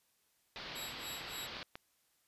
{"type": "low-pass noise", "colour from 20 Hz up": "white", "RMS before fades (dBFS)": -46, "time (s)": [0.56, 1.63], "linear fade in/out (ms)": 0, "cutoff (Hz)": 4700, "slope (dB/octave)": 48}
{"type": "tone with tremolo", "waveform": "15% pulse", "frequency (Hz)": 3858, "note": "B7", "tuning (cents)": -41, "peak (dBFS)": -35, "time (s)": [0.75, 1.47], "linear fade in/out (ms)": 10, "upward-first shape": "sine", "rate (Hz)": 3.5, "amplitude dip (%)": 95}
{"type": "clicks", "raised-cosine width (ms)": 0.3, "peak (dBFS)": -28, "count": 2, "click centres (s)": [1.568, 1.755]}
{"effects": ["white hiss -75 dBFS RMS until 2.27 s", "resampled to 32000 Hz"]}